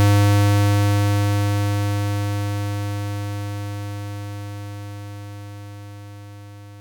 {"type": "tone with level ramp", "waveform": "square", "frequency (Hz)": 102, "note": "G#2", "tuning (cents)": -31, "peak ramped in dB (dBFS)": [-12, -39], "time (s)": [0, 6.8], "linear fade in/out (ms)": 0, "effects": []}